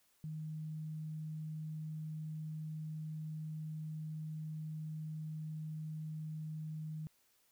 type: tone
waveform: sine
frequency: 155.7 Hz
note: D#3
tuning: 2 cents sharp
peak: -40 dBFS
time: 0.24-7.07 s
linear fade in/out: 0 ms
effects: white hiss -73 dBFS RMS until 7.51 s